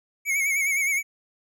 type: tone with vibrato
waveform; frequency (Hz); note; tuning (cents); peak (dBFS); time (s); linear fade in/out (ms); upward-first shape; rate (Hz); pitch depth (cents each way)
square; 2218; C#7; 0; -22; 0.25-1.03; 50; sine; 9.7; 67
effects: none